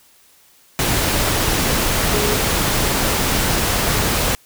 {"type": "tone in noise", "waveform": "sine", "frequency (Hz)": 418.2, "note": "G#4", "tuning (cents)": 12, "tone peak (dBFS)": -21, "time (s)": [2.13, 2.36], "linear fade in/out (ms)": 0, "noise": "pink", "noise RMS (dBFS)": -18, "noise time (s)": [0.79, 4.35], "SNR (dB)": -6, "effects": ["white hiss -52 dBFS RMS until 4.45 s"]}